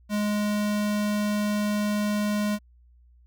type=tone; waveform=square; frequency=208.3 Hz; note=G#3; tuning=5 cents sharp; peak=-24 dBFS; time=0.09-2.59 s; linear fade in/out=50 ms; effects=added 60 Hz sine -53 dBFS peak until 3.26 s